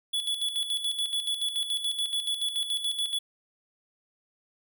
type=tone with tremolo; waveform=square; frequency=3415 Hz; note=G#7; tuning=48 cents sharp; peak=-26 dBFS; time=0.13-3.19 s; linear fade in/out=10 ms; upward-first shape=square; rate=7 Hz; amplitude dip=60%; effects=none